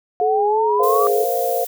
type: exponential sweep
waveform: sine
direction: up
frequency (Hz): 710 to 1174.7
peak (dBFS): -17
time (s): 0.2-1.07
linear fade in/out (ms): 0
type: tone with vibrato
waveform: sine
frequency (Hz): 424.7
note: G#4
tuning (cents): +39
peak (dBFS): -17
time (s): 0.21-1.24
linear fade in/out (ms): 5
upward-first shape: sine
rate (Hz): 3.1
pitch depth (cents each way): 44
type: chord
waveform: sine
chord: Bb suspended second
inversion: none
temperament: just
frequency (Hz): 466.2 / 524.4 / 699.2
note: Bb4 / C5 / F5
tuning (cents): 0 / +4 / +2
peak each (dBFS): -23 / -22 / -21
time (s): 0.79-1.65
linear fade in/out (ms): 10
type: noise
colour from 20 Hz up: violet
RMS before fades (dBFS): -29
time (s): 0.83-1.67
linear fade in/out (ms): 5
effects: none